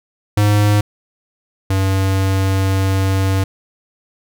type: tone pair in turn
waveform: square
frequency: 103.83 / 96.11 Hz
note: G#2 / G2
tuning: 0 / -34 cents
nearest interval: minor second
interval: 134 cents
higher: first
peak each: -11 / -14 dBFS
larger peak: first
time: 0.37-0.81 / 1.7-3.44 s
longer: second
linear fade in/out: 5 ms
effects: none